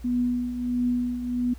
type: tone with tremolo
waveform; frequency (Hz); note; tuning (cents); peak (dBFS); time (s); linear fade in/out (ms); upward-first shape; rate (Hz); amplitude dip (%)
sine; 245.4; B3; -11; -20; 0.04-1.54; 10; triangle; 1.5; 65
effects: added 60 Hz sine -39 dBFS peak until 1.58 s + pink hiss -55 dBFS RMS until 1.58 s